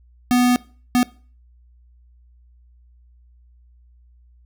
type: tone bursts at uneven times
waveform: square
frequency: 246.9 Hz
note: B3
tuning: in tune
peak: -14 dBFS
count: 2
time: 0.31-0.56 / 0.95-1.03 s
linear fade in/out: 0 ms
effects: noise-tail reverb RT60 0.4 s tail -21 dB re dry + added 60 Hz sine -49 dBFS peak until 4.45 s